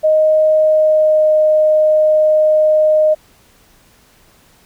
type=tone with pitch glide; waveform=sine; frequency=622.3 to 617.6 Hz; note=D#5 to D#5; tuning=0 to -13 cents; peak=-8 dBFS; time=0.03-3.15 s; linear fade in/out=20 ms; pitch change=-13 cents; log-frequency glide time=0.57-1.33 s; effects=pink hiss -50 dBFS RMS until 4.65 s